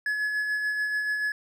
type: tone with tremolo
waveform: triangle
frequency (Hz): 1700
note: G#6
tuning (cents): +40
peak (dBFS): -22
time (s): 0.06-1.32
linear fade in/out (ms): 2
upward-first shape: sine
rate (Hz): 6.9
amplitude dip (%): 35
effects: none